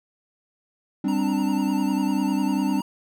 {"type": "chord", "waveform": "triangle", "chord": "G suspended fourth", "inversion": "none", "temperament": "equal with one note detuned", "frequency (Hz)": [196.91, 261.6, 293.7], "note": ["G3", "C4", "D4"], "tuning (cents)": [8, 0, 0], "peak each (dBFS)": -23, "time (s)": [1.04, 2.81], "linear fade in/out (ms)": 5}
{"type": "tone with vibrato", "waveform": "square", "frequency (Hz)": 915, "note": "A#5", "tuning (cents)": -32, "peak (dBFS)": -33, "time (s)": [1.08, 2.82], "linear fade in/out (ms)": 2, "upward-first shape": "sine", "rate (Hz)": 10, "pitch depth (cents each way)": 66}
{"effects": []}